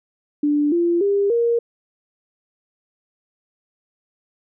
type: tone with pitch steps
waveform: sine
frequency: 293.7 / 343.3 / 401.2 / 468.9 Hz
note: D4 / F4 / G4 / A#4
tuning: 0 / -30 / +40 / +10 cents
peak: -15 dBFS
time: 0.43-1.59 s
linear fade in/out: 5 ms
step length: 290 ms
effects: none